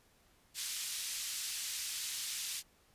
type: band-pass noise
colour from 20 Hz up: white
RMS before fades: -40 dBFS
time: 0.54-2.63 s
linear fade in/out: 50 ms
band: 2800 to 8500 Hz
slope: 12 dB/octave
effects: pink hiss -68 dBFS RMS until 2.94 s + resampled to 32000 Hz